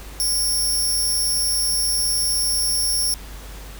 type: tone with amplitude modulation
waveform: 15% pulse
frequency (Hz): 5490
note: F8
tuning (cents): -31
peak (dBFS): -10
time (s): 0.2-3.14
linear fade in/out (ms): 0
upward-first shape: sine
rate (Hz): 281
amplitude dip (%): 65
effects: added 50 Hz sine -35 dBFS peak until 3.79 s + pink hiss -41 dBFS RMS until 3.79 s